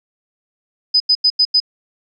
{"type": "tone bursts", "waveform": "sine", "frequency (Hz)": 5000, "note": "D#8", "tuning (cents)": 8, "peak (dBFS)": -9, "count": 5, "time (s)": [0.94, 1.602], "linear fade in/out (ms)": 10, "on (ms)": 62, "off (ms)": 88, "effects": []}